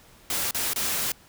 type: noise with dropouts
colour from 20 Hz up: white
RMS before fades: -27 dBFS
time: 0.3-1.12 s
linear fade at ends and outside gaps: 2 ms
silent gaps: 0.51-0.546 / 0.734-0.76 s
effects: pink hiss -54 dBFS RMS until 1.28 s